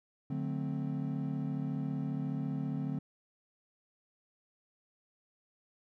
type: chord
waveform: triangle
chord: D dominant seventh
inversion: none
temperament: equal with one note detuned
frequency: 146.83 / 181.5 / 220 / 261.6 Hz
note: D3 / F#3 / A3 / C4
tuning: 0 / -33 / 0 / 0 cents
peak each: -34 / -39 / -39 / -36 dBFS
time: 0.3-2.99 s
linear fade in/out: 5 ms
effects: none